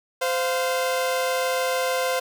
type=tone pair together; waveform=sawtooth; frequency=517.2 / 698.5 Hz; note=C5 / F5; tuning=-20 / 0 cents; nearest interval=perfect fourth; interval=520 cents; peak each=-19 / -24 dBFS; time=0.21-2.2 s; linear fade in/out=10 ms; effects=none